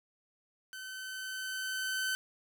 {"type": "tone with level ramp", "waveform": "sawtooth", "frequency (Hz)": 1527, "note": "G6", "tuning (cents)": -46, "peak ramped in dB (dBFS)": [-39, -27], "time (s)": [0.73, 2.15], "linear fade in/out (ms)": 0, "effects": []}